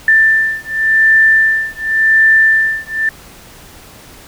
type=beating tone pair; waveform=sine; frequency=1775 / 1775.9 Hz; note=A6 / A6; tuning=+15 / +16 cents; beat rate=0.9 Hz; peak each=-11 dBFS; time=0.08-3.09 s; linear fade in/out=2 ms; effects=pink hiss -38 dBFS RMS until 4.27 s